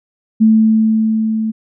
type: tone with level ramp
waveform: sine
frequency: 220 Hz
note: A3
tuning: in tune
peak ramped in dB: -5 to -15 dBFS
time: 0.4-1.52 s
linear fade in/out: 20 ms
effects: none